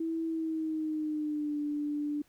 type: tone with pitch glide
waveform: sine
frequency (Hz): 326.5 to 294.3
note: E4 to D4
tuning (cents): -17 to +4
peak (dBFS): -30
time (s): 0-2.22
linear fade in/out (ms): 5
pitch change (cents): -179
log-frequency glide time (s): 0.25-1.58
effects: pink hiss -67 dBFS RMS until 2.28 s